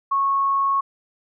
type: tone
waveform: sine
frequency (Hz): 1100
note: C#6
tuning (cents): -14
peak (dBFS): -17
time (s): 0.11-0.81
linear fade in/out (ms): 10
effects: none